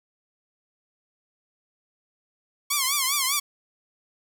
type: tone with vibrato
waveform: 5% pulse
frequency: 1100 Hz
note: C#6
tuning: 14 cents flat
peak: -10 dBFS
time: 2.7-3.4 s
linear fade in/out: 10 ms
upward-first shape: triangle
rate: 5 Hz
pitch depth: 150 cents each way
effects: none